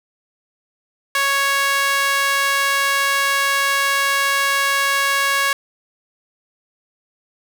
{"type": "tone with high-pass filter", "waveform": "sawtooth", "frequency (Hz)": 554.4, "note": "C#5", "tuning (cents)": 0, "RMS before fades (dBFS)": -18, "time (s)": [1.15, 5.53], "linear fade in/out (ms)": 2, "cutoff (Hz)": 1400, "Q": 1.7, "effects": []}